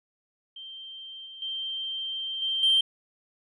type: tone with level steps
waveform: sine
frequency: 3143 Hz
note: G7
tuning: 4 cents sharp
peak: -39 / -41 / -30 / -25 / -17 dBFS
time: 0.56-2.81 s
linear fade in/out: 5 ms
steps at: 1.26 / 1.42 / 2.42 / 2.63 s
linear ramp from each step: 2 ms
effects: tanh soft clip ceiling -15 dBFS